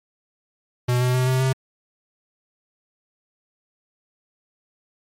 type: tone with pitch steps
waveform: square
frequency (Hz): 123.5 / 125.51 / 127.56 / 129.64 / 131.75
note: B2 / B2 / C3 / C3 / C3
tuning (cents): 0 / +28 / -44 / -16 / +12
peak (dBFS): -18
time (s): 0.88-1.53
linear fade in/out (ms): 10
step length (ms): 130
effects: MP3 64 kbps